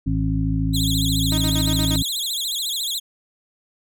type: harmonic tone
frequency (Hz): 53.8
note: A1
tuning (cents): -38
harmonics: 1 / 2 / 3 / 5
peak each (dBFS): -24 / -24 / -24 / -24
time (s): 0.06-2.03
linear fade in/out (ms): 10
type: tone with vibrato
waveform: sawtooth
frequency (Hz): 3667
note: A#7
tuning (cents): -29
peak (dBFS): -20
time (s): 0.73-3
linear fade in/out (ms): 20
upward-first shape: sine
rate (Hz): 14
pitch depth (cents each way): 210
type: tone with tremolo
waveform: sawtooth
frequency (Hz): 311.1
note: D#4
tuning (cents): 0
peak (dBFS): -22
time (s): 1.32-1.96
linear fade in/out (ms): 0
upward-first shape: square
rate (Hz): 8.5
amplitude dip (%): 65
effects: none